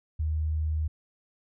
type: tone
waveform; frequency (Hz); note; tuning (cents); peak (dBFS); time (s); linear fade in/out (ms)
sine; 77.78; D#2; 0; -25; 0.19-0.88; 10
effects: none

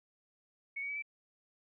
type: tone with pitch steps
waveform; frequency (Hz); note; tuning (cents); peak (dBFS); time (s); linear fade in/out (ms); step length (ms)
sine; 2217 / 2251 / 2285 / 2319; C#7 / C#7 / D7 / D7; 0 / +26 / -48 / -22; -36; 0.76-1.024; 10; 66
effects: none

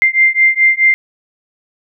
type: beating tone pair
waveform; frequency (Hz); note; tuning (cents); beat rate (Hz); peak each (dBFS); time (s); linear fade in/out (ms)
sine; 2092 / 2096.7; C7 / C7; -1 / +3; 4.7; -11; 0.02-0.94; 0
effects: none

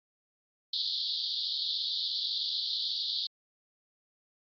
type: band-pass noise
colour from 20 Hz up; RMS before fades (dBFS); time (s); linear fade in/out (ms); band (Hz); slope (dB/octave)
white; -33; 0.73-3.27; 5; 3400 to 4700; 96
effects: AAC 32 kbps

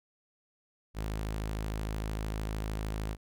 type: tone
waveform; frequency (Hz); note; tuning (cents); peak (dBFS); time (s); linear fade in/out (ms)
sawtooth; 53.2; G#1; +42; -29; 0.94-3.17; 50
effects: none

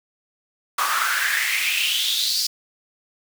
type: noise with high-pass filter sweep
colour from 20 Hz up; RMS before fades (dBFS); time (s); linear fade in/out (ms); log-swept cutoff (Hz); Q
pink; -22; 0.78-2.47; 5; 1100 to 4900; 5.6
effects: none

